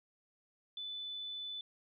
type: tone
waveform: sine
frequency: 3497 Hz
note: A7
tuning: 11 cents flat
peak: -40 dBFS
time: 0.77-1.61 s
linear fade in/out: 2 ms
effects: none